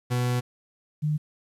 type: tone pair in turn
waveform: 40% pulse / sine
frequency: 123.47 / 151.4 Hz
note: B2 / D#3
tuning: 0 / -47 cents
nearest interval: major third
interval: 353 cents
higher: second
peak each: -22 dBFS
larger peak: neither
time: 0.1-0.41 / 1.02-1.18 s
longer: first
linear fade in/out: 20 ms
effects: resampled to 32000 Hz + 10-bit